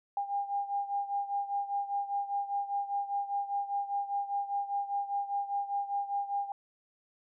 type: beating tone pair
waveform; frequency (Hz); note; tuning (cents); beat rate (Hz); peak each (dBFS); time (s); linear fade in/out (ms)
sine; 803 / 808; G5 / G#5; +41 / -48; 5; -32 / -36; 0.17-6.52; 2
effects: none